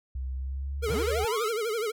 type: tone with pitch glide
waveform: sine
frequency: 65 to 73.81 Hz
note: C2 to D2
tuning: -11 to +9 cents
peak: -30 dBFS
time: 0.15-1.25 s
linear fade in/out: 5 ms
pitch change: +220 cents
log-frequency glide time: 0.34-1.09 s
type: tone with vibrato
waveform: square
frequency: 444.6 Hz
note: A4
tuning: 18 cents sharp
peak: -28 dBFS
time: 0.82-1.92 s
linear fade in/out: 20 ms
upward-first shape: sine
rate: 12 Hz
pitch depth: 120 cents each way
type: linear sweep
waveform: 45% pulse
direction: up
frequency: 41.2 to 1427 Hz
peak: -31 dBFS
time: 0.87-1.52 s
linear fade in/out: 20 ms
effects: none